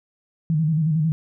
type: tone with vibrato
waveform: sine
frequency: 157.1 Hz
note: D#3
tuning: 17 cents sharp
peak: -17 dBFS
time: 0.5-1.12 s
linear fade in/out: 0 ms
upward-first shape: square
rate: 11 Hz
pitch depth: 68 cents each way
effects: none